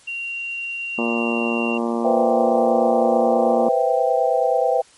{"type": "tone", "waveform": "sine", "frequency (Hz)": 2760, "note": "F7", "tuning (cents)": -21, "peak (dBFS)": -25, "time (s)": [0.07, 1.78], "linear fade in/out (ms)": 10}
{"type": "harmonic tone", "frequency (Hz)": 116.9, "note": "A#2", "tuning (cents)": 5, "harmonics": [2, 3, 4, 5, 6, 7, 8, 9, 10], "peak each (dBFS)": [-22, -26, -28, -30, -32, -33, -34, -35, -36], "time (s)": [0.98, 3.69], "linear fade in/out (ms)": 5}
{"type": "chord", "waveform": "sine", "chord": "C major seventh", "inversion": "third", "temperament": "equal", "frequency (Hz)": [493.9, 523.3, 659.3, 784], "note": ["B4", "C5", "E5", "G5"], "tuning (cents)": [0, 0, 0, 0], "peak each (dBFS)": -21, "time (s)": [2.04, 4.82], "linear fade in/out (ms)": 10}
{"effects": ["white hiss -51 dBFS RMS until 4.97 s", "MP3 48 kbps"]}